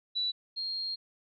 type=tone pair in turn; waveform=sine; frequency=3949 / 4230 Hz; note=B7 / C8; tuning=-1 / +18 cents; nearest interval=minor second; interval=119 cents; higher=second; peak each=-28 / -32 dBFS; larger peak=first; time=0.15-0.32 / 0.56-0.96 s; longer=second; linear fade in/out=20 ms; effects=none